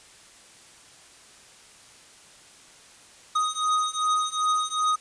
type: beating tone pair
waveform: square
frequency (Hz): 1247 / 1249.6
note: D#6 / D#6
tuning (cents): +3 / +7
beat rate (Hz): 2.6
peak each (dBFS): -27 / -26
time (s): 3.35-4.96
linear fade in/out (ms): 10
effects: white hiss -51 dBFS RMS until 5 s + resampled to 22050 Hz